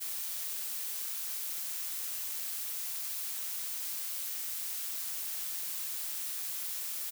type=noise with amplitude modulation; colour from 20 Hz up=blue; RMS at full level=-36 dBFS; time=0-7.11 s; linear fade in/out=20 ms; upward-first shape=sine; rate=169 Hz; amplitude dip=30%; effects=none